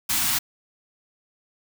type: band-stop noise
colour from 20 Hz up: white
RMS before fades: -23 dBFS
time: 0.09-0.39 s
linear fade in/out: 10 ms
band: 320 to 690 Hz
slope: 96 dB/octave
effects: none